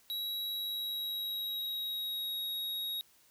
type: tone with pitch glide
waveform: square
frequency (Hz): 3874 to 3783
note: B7 to A#7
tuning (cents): -34 to +25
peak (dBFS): -35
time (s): 0.1-3.01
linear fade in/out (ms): 0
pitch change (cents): -41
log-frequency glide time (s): 0.5-2.42
effects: white hiss -65 dBFS RMS until 3.3 s